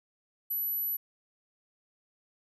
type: tone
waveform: sine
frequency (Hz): 11840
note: F#9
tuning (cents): 0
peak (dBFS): -29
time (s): 0.5-0.97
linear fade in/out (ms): 10
effects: none